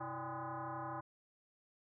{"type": "tone with frequency modulation", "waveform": "sine", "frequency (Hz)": 98, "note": "G2", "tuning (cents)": 0, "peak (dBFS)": -40, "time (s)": [0, 1.01], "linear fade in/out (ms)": 10, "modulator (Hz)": 228, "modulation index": 5.3, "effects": []}